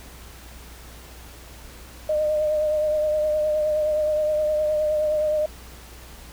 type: tone with vibrato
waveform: sine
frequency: 610 Hz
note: D#5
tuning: 34 cents flat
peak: -19 dBFS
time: 2.09-5.46 s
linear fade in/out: 5 ms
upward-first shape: triangle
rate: 9.6 Hz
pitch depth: 30 cents each way
effects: added 60 Hz sine -43 dBFS peak until 6.32 s + pink hiss -45 dBFS RMS until 6.32 s